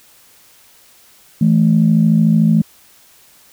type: tone pair together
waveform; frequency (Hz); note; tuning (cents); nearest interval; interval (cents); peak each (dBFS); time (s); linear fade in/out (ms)
sine; 164.81 / 218.3; E3 / A3; 0 / -13; perfect fourth; 487; -11; 1.41-2.62; 5
effects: tanh soft clip ceiling -1 dBFS + white hiss -48 dBFS RMS until 3.52 s